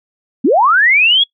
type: linear sweep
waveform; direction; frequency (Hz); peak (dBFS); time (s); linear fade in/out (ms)
sine; up; 207.7 to 3401; -7; 0.44-1.24; 10
effects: noise-tail reverb RT60 0.1 s tail -24 dB re dry